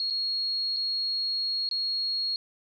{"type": "tone with dropouts", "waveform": "sine", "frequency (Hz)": 4300, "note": "C8", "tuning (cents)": 47, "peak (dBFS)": -26, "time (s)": [0, 2.36], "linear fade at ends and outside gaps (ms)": 1, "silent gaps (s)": [[0.101, 0.106], [0.764, 0.768], [1.69, 1.712]], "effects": []}